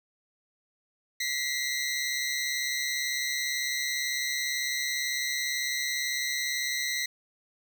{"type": "tone pair together", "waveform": "20% pulse", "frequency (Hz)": [1944, 2082], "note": ["B6", "C7"], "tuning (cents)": [-28, -9], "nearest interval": "minor second", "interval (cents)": 119, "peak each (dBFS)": -26, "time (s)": [1.2, 7.06], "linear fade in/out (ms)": 5, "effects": []}